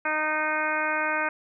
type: harmonic tone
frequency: 308.2 Hz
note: D#4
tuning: 16 cents flat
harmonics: 1 / 2 / 3 / 4 / 5 / 6 / 7 / 8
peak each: -37 / -32 / -31 / -32 / -28 / -36 / -33 / -34 dBFS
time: 0.05-1.29 s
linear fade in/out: 5 ms
effects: none